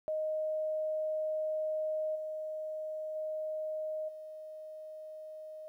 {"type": "tone with level steps", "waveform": "sine", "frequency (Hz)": 622, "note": "D#5", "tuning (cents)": -1, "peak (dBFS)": [-31, -36, -34, -43], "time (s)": [0.08, 5.68], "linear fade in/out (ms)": 0, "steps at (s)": [2.15, 3.15, 4.08], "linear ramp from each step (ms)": 10, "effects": ["12-bit"]}